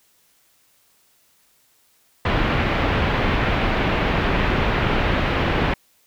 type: low-pass noise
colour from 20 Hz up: pink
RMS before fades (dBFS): -20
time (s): 2.25-5.74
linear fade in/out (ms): 5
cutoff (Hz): 3000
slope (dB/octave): 24
effects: white hiss -60 dBFS RMS until 6.06 s